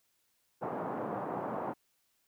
white band-pass noise, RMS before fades -37 dBFS, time 0.61-1.74 s, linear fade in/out 20 ms, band 140 to 980 Hz, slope 24 dB/octave, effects white hiss -75 dBFS RMS until 2.27 s

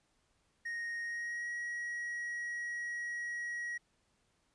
triangle tone with pitch glide, 1864.7 to 1905 Hz, A#6 to A#6, 0 to +37 cents, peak -35 dBFS, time 0.65-3.78 s, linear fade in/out 10 ms, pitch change +37 cents, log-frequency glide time 1.03-1.49 s, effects pink hiss -75 dBFS RMS until 4.54 s + resampled to 22050 Hz

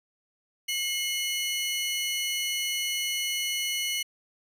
sawtooth tone pair together, 2149 / 2960 Hz, C7 / F#7, +46 / 0 cents, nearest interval tritone, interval 554 cents, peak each -28 / -26 dBFS, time 0.68-4.03 s, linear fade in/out 10 ms, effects resampled to 32000 Hz

